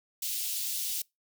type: high-pass noise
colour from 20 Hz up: white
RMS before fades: -33 dBFS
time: 0.22-1.02 s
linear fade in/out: 5 ms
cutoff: 3000 Hz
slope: 24 dB/octave
effects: noise-tail reverb RT60 0.2 s tail -25 dB re dry